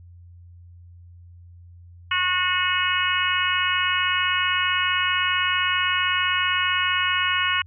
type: harmonic tone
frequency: 364.5 Hz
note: F#4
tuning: 26 cents flat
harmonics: 3 / 4 / 5 / 6 / 7 / 8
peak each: -26 / -26 / -28 / -28 / -28 / -25 dBFS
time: 2.11-7.62 s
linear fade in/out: 5 ms
effects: added 87 Hz sine -43 dBFS peak until 7.66 s